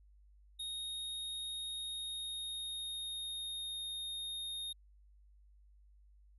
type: tone with pitch glide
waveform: square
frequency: 3729 to 3699 Hz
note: A#7 to A#7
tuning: 0 to -14 cents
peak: -40 dBFS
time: 0.59-4.73 s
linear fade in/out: 10 ms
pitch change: -14 cents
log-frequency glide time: 1.76-3.89 s
effects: added 50 Hz sine -60 dBFS peak until 6.38 s